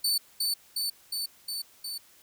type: tone with echo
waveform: sawtooth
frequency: 4513 Hz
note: C#8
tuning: 30 cents sharp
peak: -21 dBFS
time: 0.04-0.18 s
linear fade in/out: 5 ms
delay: 360 ms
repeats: 5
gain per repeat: -2 dB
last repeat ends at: 1.98 s
effects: white hiss -58 dBFS RMS until 2.22 s